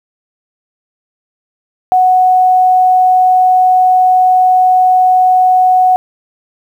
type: tone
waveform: sine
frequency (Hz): 739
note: F#5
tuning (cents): -2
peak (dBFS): -5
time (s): 1.92-5.96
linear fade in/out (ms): 0
effects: 7-bit